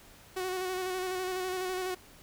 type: tone with vibrato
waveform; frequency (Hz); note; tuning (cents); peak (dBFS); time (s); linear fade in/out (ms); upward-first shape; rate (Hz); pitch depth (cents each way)
sawtooth; 370; F#4; 0; -28; 0.36-1.95; 10; square; 12; 24
effects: pink hiss -55 dBFS RMS until 2.22 s